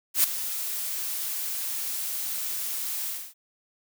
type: noise with ADSR envelope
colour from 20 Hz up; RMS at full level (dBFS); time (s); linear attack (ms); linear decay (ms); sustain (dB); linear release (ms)
blue; -18; 0.14-3.34; 100; 4; -13; 270
effects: none